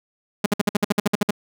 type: tone bursts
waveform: sawtooth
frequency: 206.1 Hz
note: G#3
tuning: 13 cents flat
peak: -11 dBFS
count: 12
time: 0.44-1.308 s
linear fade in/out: 5 ms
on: 21 ms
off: 56 ms
effects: none